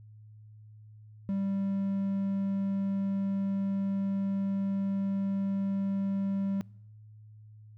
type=tone; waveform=triangle; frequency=196 Hz; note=G3; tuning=in tune; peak=-26 dBFS; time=1.29-6.61 s; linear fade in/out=0 ms; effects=noise-tail reverb RT60 0.8 s tail -25 dB re dry + added 107 Hz sine -49 dBFS peak until 7.77 s